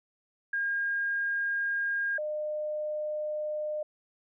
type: tone pair in turn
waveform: sine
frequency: 1618 / 606.1 Hz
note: G#6 / D#5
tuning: -46 / -46 cents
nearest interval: octave + perfect fourth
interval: 1700 cents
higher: first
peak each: -27 / -30 dBFS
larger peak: first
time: 0.53-2.18 / 2.18-3.83 s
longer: neither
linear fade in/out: 5 ms
effects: none